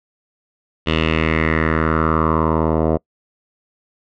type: tone with low-pass filter sweep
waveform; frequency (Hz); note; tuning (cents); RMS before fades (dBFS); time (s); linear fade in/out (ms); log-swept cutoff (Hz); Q
10% pulse; 79.7; D#2; +42; -17; 0.86-2.98; 20; 3100 to 690; 4
effects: noise-tail reverb RT60 0.1 s tail -26 dB re dry